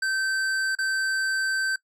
square tone with dropouts, 1550 Hz, G6, 20 cents flat, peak -24 dBFS, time 0.02-1.76 s, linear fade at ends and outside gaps 5 ms, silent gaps 0.752-0.786 s, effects noise-tail reverb RT60 0.1 s tail -21 dB re dry + low-pass 9000 Hz 12 dB/octave

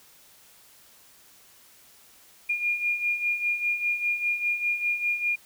sine beating tone pair, 2417 / 2422 Hz, D7 / D#7, +49 / -47 cents, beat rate 5 Hz, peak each -31 / -25 dBFS, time 2.49-5.36 s, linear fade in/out 10 ms, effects white hiss -55 dBFS RMS until 5.45 s

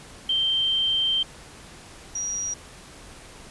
sine tone pair in turn, 3136 / 5748 Hz, G7 / F8, 0 / +49 cents, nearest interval minor seventh, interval 1049 cents, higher second, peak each -20 / -26 dBFS, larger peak first, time 0.29-1.23 / 2.15-2.54 s, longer first, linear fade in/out 5 ms, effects pink hiss -45 dBFS RMS until 3.5 s + resampled to 24000 Hz

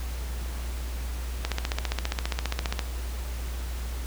click train, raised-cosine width 0.2 ms, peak -10 dBFS, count 21, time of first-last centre 1.45-2.792 s, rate 14.9 Hz, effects added 60 Hz sine -30 dBFS peak until 4.06 s + pink hiss -42 dBFS RMS until 4.06 s

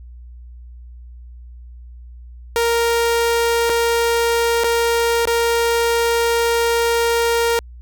sawtooth tone with dropouts, 466.2 Hz, A#4, in tune, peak -11 dBFS, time 2.56-7.59 s, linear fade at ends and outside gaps 0 ms, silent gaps 3.694-3.698 / 4.636-4.643 / 5.254-5.273 s, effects added 60 Hz sine -35 dBFS peak until 7.81 s

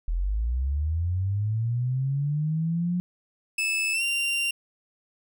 sine linear sweep, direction up, 39.55 to 179.9 Hz, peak -23 dBFS, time 0.08-3 s, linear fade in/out 0 ms
40% pulse tone with pitch glide, 2617 to 2773 Hz, E7 to F7, -13 to -13 cents, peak -23 dBFS, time 3.58-4.51 s, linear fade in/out 5 ms, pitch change +100 cents, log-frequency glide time 3.93-4.03 s
effects none

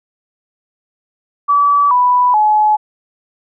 sine tone with pitch steps, 1149 / 988.8 / 850.9 Hz, D6 / B5 / G#5, -38 / +2 / +42 cents, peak -8 dBFS, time 1.48-2.77 s, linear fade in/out 20 ms, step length 430 ms, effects none

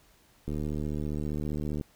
click train, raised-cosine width 3 ms, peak -21 dBFS, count 101, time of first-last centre 0.48-1.812 s, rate 75.1 Hz, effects pink hiss -62 dBFS RMS until 1.95 s

